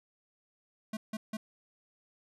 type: tone bursts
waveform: square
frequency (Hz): 217.4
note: A3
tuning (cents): -21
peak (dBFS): -35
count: 3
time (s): 0.93-1.37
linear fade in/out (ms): 5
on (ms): 40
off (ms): 160
effects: resampled to 32000 Hz